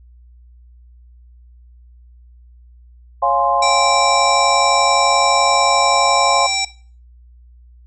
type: chord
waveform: sine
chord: Db major seventh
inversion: none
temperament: equal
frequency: 554.4 / 698.5 / 830.6 / 1046.5 Hz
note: Db5 / F5 / Ab5 / C6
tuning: 0 / 0 / 0 / 0 cents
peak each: -21 / -18 / -18 / -17 dBFS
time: 3.22-6.47 s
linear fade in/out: 10 ms
type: harmonic tone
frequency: 779 Hz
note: G5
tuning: 11 cents flat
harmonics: 1 / 3 / 5 / 7 / 9 / 10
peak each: -24 / -22 / -23 / -22 / -27 / -26 dBFS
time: 3.62-6.65 s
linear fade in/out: 5 ms
effects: noise-tail reverb RT60 0.4 s tail -17 dB re dry + added 60 Hz sine -42 dBFS peak until 7.86 s